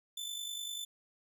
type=tone with amplitude modulation; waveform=sawtooth; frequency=3520 Hz; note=A7; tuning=in tune; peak=-33 dBFS; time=0.17-0.85 s; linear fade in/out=5 ms; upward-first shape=sine; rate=50.1 Hz; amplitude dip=55%; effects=none